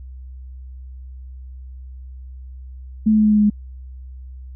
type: tone with pitch steps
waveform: sine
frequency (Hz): 216.9 / 215.4 / 213.9 / 212.4 / 211 / 209.5 / 208.1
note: A3 / A3 / A3 / G#3 / G#3 / G#3 / G#3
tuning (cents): -25 / -37 / -49 / +39 / +28 / +15 / +4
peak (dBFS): -11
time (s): 3.06-3.501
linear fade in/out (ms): 10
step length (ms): 63
effects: added 64 Hz sine -33 dBFS peak until 4.55 s